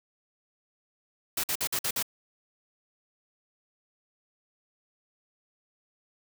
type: noise bursts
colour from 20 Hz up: white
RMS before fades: -29 dBFS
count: 6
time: 1.37-2.027 s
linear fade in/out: 5 ms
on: 67 ms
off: 51 ms
effects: none